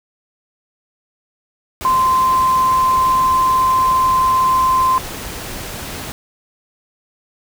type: tone in noise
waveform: sine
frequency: 1038 Hz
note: C6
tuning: 14 cents flat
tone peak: -11 dBFS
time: 1.85-4.98 s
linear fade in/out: 0 ms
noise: pink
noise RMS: -28 dBFS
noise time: 1.81-6.12 s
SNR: +14 dB
effects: none